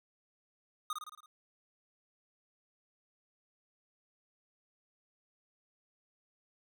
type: tone with echo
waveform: square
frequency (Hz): 1235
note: D#6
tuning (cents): -13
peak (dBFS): -34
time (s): 0.9-0.93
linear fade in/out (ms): 2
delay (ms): 55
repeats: 6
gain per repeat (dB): -4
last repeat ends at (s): 1.26
effects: none